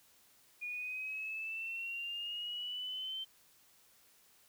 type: exponential sweep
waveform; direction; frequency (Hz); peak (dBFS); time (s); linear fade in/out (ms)
sine; up; 2435 to 3115; -38; 0.61-3.25; 20
effects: white hiss -66 dBFS RMS until 4.48 s